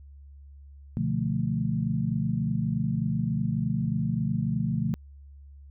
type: chord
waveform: sine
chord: B half-diminished seventh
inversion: none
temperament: equal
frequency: 123.47 / 146.83 / 174.61 / 220 Hz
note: B2 / D3 / F3 / A3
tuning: 0 / 0 / 0 / 0 cents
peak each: -30 dBFS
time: 0.97-4.94 s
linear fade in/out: 0 ms
effects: added 70 Hz sine -45 dBFS peak until 5.7 s